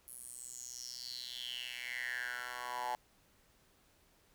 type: tone with high-pass filter sweep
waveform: 10% pulse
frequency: 123.47 Hz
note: B2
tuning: in tune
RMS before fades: -43 dBFS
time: 0.08-2.95 s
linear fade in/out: 0 ms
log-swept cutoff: 11000 to 840 Hz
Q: 6.9
effects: pink hiss -69 dBFS RMS until 4.34 s